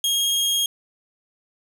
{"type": "tone with vibrato", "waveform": "sawtooth", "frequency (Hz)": 3257, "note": "G#7", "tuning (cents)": -34, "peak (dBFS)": -16, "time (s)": [0.04, 0.66], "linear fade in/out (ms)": 2, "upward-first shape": "sine", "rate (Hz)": 18, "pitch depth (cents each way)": 9, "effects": []}